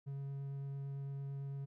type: tone with vibrato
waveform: triangle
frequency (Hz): 138.59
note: C#3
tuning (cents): 0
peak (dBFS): -38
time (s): 0.06-1.66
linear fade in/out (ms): 20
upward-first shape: triangle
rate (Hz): 8.9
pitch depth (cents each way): 8
effects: none